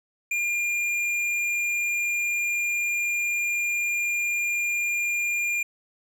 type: tone with hard clipping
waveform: sine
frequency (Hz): 2406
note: D7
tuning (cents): +41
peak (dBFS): -25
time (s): 0.31-5.63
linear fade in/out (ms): 5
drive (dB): 9
effects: none